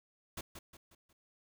pink noise with echo, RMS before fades -42 dBFS, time 0.37-0.41 s, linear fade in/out 5 ms, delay 180 ms, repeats 4, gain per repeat -7 dB, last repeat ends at 1.13 s, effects none

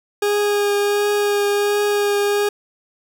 40% pulse tone with vibrato, 410 Hz, G#4, 22 cents flat, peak -15 dBFS, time 0.22-2.49 s, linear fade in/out 5 ms, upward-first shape triangle, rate 1.4 Hz, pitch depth 14 cents each way, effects none

